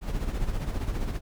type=noise with tremolo; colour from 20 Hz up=brown; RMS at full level=-27 dBFS; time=0.01-1.21 s; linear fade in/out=50 ms; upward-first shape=sine; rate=15 Hz; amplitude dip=55%; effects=none